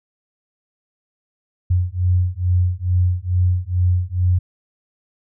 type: beating tone pair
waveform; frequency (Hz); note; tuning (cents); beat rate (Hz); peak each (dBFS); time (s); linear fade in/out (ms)
sine; 89 / 91.3; F2 / F#2; +33 / -23; 2.3; -18; 1.7-4.39; 10
effects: none